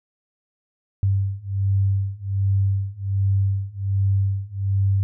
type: beating tone pair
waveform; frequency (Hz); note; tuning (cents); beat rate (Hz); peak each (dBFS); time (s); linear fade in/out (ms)
sine; 97.3 / 98.6; G2 / G2; -12 / +11; 1.3; -22 / -21; 1.03-5.03; 0
effects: none